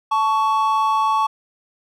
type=tone pair together; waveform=triangle; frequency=876.6 / 1118 Hz; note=A5 / C#6; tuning=-7 / +14 cents; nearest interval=major third; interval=421 cents; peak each=-17 / -16 dBFS; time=0.11-1.27 s; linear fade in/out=10 ms; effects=none